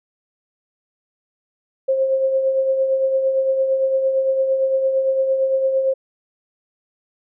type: tone with tremolo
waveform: sine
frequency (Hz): 532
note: C5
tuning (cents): +29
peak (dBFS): -13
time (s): 1.88-5.94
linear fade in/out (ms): 10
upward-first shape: triangle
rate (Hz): 8.8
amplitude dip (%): 50
effects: none